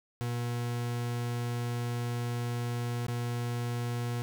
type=tone with dropouts; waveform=40% pulse; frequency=120 Hz; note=B2; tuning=49 cents flat; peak=-30 dBFS; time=0.21-4.22 s; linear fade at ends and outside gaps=0 ms; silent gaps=3.067-3.083 s; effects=none